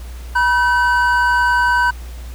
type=tone pair together; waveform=triangle; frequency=970.8 / 1529 Hz; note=B5 / G6; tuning=-30 / -44 cents; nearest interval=minor sixth; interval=786 cents; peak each=-13 dBFS; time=0.35-1.91 s; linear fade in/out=10 ms; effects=added 60 Hz sine -28 dBFS peak until 2.34 s + pink hiss -42 dBFS RMS until 2.34 s